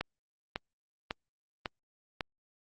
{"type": "click train", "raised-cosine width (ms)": 0.3, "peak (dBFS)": -17, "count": 5, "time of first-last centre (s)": [0.01, 2.208], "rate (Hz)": 1.82, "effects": ["Opus 48 kbps"]}